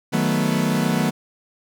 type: chord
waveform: 40% pulse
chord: B dominant seventh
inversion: first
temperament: equal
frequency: 155.56 / 185 / 220 / 246.9 Hz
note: D#3 / F#3 / A3 / B3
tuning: 0 / 0 / 0 / 0 cents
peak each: -23 dBFS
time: 0.12-1.11 s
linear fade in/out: 20 ms
effects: none